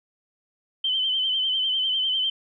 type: tone with vibrato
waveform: sine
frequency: 3081 Hz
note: G7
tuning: 31 cents flat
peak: -21 dBFS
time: 0.84-2.3 s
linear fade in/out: 5 ms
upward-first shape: sine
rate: 10 Hz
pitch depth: 51 cents each way
effects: none